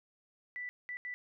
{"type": "tone bursts at uneven times", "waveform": "sine", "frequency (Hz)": 1975.5, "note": "B6", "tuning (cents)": 0, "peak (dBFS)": -38, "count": 3, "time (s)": [[0.56, 0.69], [0.89, 0.97], [1.05, 1.14]], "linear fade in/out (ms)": 0, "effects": []}